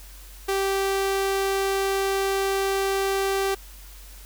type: tone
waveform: sawtooth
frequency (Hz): 390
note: G4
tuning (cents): -9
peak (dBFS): -18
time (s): 0.48-3.55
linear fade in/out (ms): 10
effects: added 47 Hz sine -42 dBFS peak until 4.25 s + white hiss -48 dBFS RMS until 4.25 s